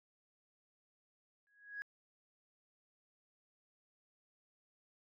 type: tone with exponential growth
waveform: sine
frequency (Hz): 1661.2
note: G#6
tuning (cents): 0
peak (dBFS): -37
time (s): 1.47-1.82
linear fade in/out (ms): 0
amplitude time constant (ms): 76
effects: tanh soft clip ceiling -35 dBFS